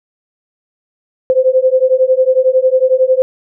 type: beating tone pair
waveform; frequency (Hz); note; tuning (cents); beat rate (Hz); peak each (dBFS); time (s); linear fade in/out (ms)
sine; 512 / 523; C5 / C5; -38 / -1; 11; -11; 1.3-3.22; 0
effects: none